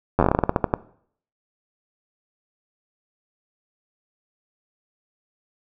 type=slowing click train; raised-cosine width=1 ms; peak=-3 dBFS; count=15; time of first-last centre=0.19-0.738 s; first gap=10 ms; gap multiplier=1.19; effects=noise-tail reverb RT60 0.6 s tail -19 dB re dry